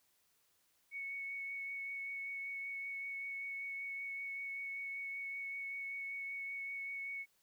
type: tone with vibrato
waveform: sine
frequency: 2217 Hz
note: C#7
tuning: in tune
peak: -40 dBFS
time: 0.91-7.26 s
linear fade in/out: 50 ms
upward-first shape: triangle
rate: 5.2 Hz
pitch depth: 13 cents each way
effects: white hiss -75 dBFS RMS until 7.42 s